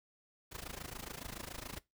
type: noise with amplitude modulation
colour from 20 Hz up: pink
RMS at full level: -42 dBFS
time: 0.51-1.8 s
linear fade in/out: 20 ms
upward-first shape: sine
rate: 27.1 Hz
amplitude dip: 90%
effects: noise-tail reverb RT60 0.2 s tail -21 dB re dry